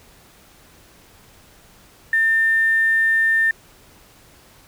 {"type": "tone with quantisation", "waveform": "sine", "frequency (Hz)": 1800, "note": "A6", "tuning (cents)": 39, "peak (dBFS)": -14, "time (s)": [2.13, 3.51], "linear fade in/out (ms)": 2, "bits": 7, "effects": ["pink hiss -50 dBFS RMS until 4.67 s"]}